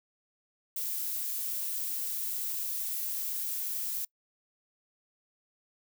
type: noise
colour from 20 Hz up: violet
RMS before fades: -34 dBFS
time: 0.76-4.05 s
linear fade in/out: 5 ms
effects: noise-tail reverb RT60 0.1 s tail -25 dB re dry